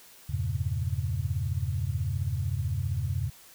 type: chord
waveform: sine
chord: E diminished seventh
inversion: none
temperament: equal with one note detuned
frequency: 82.41 / 98 / 116.54 / 135.27 Hz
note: E2 / G2 / Bb2 / Db3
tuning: 0 / 0 / 0 / -42 cents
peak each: -32 / -31 / -34 / -33 dBFS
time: 0.29-3.3 s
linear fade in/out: 10 ms
effects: white hiss -53 dBFS RMS until 3.54 s